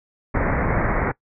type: low-pass noise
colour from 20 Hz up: pink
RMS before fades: -21 dBFS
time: 0.34-1.12 s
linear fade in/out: 10 ms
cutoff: 2200 Hz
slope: 96 dB/octave
effects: noise-tail reverb RT60 0.1 s tail -21 dB re dry